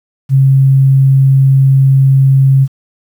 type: tone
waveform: sine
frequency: 135 Hz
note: C#3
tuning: 45 cents flat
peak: -4 dBFS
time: 0.29-2.68 s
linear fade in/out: 50 ms
effects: 7-bit